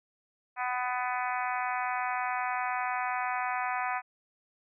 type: harmonic tone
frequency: 249.6 Hz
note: B3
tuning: 19 cents sharp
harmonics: 3 / 4 / 5 / 6 / 7 / 8 / 9 / 10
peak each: -33 / -35 / -37 / -39 / -40 / -41 / -42 / -43 dBFS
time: 0.56-4.02 s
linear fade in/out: 50 ms
effects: none